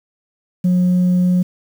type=tone; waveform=sine; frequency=180.3 Hz; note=F#3; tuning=45 cents flat; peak=-9 dBFS; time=0.64-1.43 s; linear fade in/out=10 ms; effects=tanh soft clip ceiling -10 dBFS + 7-bit